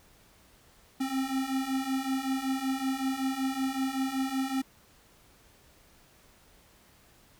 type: beating tone pair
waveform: square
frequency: 262.2 / 267.5 Hz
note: C4 / C4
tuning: +4 / +38 cents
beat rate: 5.3 Hz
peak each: -34 / -31 dBFS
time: 1-4.62 s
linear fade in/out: 10 ms
effects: pink hiss -60 dBFS RMS until 7.39 s